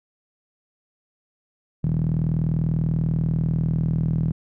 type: tone with band-pass filter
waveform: sawtooth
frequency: 40.15 Hz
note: E1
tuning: 45 cents flat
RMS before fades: -22 dBFS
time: 1.83-4.32 s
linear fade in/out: 10 ms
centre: 150 Hz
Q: 5.9
effects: none